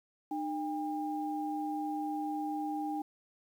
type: tone pair together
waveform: sine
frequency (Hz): 304 / 802.7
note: D#4 / G5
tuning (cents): -40 / +41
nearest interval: octave + perfect fourth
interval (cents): 1681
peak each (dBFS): -35 / -36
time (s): 0.31-3.02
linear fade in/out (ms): 5
effects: 10-bit